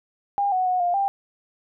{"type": "tone with pitch steps", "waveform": "sine", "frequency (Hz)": [805, 741, 732, 704, 792], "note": ["G5", "F#5", "F#5", "F5", "G5"], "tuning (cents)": [46, 2, -19, 14, 18], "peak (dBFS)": -19, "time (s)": [0.38, 1.08], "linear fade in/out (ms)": 0, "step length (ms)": 140, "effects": []}